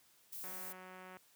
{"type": "noise", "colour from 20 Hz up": "violet", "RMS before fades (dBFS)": -46, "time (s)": [0.32, 0.73], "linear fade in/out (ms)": 10}
{"type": "click train", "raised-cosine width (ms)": 0.5, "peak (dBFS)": -38, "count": 136, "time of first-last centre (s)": [0.44, 1.17], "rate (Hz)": 185}
{"effects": ["white hiss -68 dBFS RMS until 1.35 s", "high-pass 80 Hz 12 dB/octave"]}